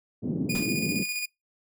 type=band-pass noise; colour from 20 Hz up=pink; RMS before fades=-29 dBFS; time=0.22-1.04 s; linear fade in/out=20 ms; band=150 to 340 Hz; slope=24 dB/octave
type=tone with tremolo; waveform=sawtooth; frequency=2451 Hz; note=D#7; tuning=27 cents flat; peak=-24 dBFS; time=0.49-1.26 s; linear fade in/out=10 ms; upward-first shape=square; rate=15 Hz; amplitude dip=35%
type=noise with exponential decay; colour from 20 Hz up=pink; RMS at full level=-34 dBFS; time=0.55-0.78 s; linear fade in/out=0 ms; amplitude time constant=48 ms
effects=noise-tail reverb RT60 0.2 s tail -25 dB re dry